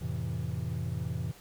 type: chord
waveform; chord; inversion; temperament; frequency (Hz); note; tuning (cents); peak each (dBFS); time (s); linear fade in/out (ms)
triangle; F major seventh; none; equal; 87.31 / 110 / 130.81 / 164.81; F2 / A2 / C3 / E3; 0 / 0 / 0 / 0; -35 / -34 / -34 / -35; 0.01-1.32; 10
effects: tanh soft clip ceiling -21 dBFS + pink hiss -54 dBFS RMS until 1.4 s